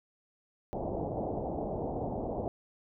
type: low-pass noise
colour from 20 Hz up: white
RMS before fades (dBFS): -35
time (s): 0.73-2.48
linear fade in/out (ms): 0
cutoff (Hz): 780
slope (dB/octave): 48
effects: none